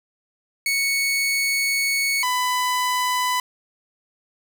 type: tone pair in turn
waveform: sawtooth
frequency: 2217 / 999.3 Hz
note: C#7 / B5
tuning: 0 / +20 cents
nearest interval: octave + major second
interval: 1380 cents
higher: first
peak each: -16 dBFS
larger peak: neither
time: 0.66-2.23 / 2.23-3.4 s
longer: first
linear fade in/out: 2 ms
effects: none